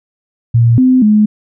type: tone with pitch steps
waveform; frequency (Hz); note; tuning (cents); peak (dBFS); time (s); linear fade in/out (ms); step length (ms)
sine; 117 / 256.3 / 211.9; A#2 / C4 / G#3; +7 / -36 / +35; -5; 0.54-1.26; 10; 240
effects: none